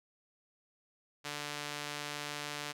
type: tone with band-pass filter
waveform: sawtooth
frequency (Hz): 146.83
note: D3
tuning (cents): 0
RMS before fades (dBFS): -41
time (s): 1.24-2.73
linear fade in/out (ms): 20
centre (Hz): 3900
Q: 0.53
effects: none